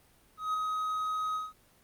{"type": "tone with ADSR envelope", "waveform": "triangle", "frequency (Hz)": 1262, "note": "D#6", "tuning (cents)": 24, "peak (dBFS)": -25, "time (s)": [0.37, 1.53], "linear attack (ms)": 170, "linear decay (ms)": 6, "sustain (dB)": -3, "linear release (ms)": 180, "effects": ["pink hiss -63 dBFS RMS until 1.83 s", "Opus 32 kbps"]}